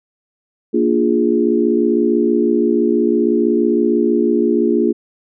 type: chord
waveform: sine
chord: Bb dominant seventh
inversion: none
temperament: equal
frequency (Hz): 233.1 / 293.7 / 349.2 / 415.3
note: Bb3 / D4 / F4 / Ab4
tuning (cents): 0 / 0 / 0 / 0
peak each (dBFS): -17 / -19 / -16 / -18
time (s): 0.73-4.93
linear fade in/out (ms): 20
effects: none